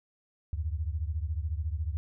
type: beating tone pair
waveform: sine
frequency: 74.1 / 88.1 Hz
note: D2 / F2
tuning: +16 / +16 cents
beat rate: 14 Hz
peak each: -31 / -34 dBFS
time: 0.53-1.97 s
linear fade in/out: 0 ms
effects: none

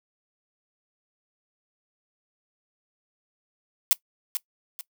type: noise with echo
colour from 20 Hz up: blue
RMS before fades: -18 dBFS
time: 3.91-3.93 s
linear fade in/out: 0 ms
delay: 440 ms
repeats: 2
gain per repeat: -9 dB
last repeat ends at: 4.81 s
effects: noise-tail reverb RT60 0.1 s tail -21 dB re dry

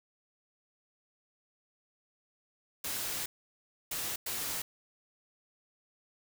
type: noise bursts at uneven times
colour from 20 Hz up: white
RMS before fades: -36 dBFS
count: 3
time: 2.84-3.26 / 3.91-4.16 / 4.26-4.62 s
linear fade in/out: 5 ms
effects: none

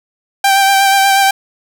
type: tone with vibrato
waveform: sawtooth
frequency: 784 Hz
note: G5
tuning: in tune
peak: -4 dBFS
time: 0.44-1.31 s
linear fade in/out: 5 ms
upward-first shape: sine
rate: 8.3 Hz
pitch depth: 21 cents each way
effects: none

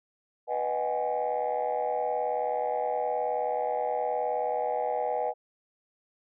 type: chord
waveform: sine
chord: G# minor seventh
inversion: first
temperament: equal with one note detuned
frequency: 493.9 / 622.3 / 751.6 / 830.6 Hz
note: B4 / D#5 / F#5 / G#5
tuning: 0 / 0 / +27 / 0 cents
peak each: -31 dBFS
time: 0.47-5.34 s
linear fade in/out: 50 ms
effects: tanh soft clip ceiling -20 dBFS

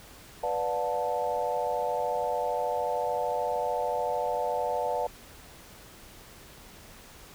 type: chord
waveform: sine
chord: B half-diminished seventh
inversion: none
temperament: equal with one note detuned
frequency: 493.9 / 587.3 / 716.4 / 880 Hz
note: B4 / D5 / F5 / A5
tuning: 0 / 0 / +44 / 0 cents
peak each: -32 dBFS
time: 0.43-5.07 s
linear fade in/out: 5 ms
effects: pink hiss -50 dBFS RMS until 7.34 s

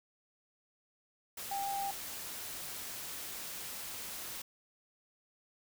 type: tone in noise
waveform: sine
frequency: 794 Hz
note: G5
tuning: 22 cents sharp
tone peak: -34 dBFS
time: 1.51-1.91 s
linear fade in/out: 5 ms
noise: white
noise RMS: -43 dBFS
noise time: 1.37-4.42 s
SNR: +6 dB
effects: none

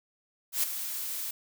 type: noise with ADSR envelope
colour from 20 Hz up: blue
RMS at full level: -25 dBFS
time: 0.52-1.31 s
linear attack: 110 ms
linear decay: 12 ms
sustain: -10 dB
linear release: 4 ms
effects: none

